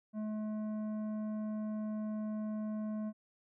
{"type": "tone with tanh clipping", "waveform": "triangle", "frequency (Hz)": 214.3, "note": "A3", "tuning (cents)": -45, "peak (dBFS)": -37, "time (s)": [0.13, 3.13], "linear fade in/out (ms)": 50, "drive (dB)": 14, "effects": []}